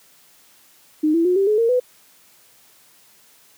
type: tone with pitch steps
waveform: sine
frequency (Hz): 307.3 / 333.2 / 361.2 / 391.7 / 424.7 / 460.4 / 499.2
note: D#4 / E4 / F#4 / G4 / G#4 / A#4 / B4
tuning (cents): -21 / +19 / -42 / -1 / +39 / -22 / +19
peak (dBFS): -14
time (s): 1.03-1.8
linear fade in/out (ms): 10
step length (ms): 110
effects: white hiss -53 dBFS RMS until 3.57 s + high-pass 100 Hz 12 dB/octave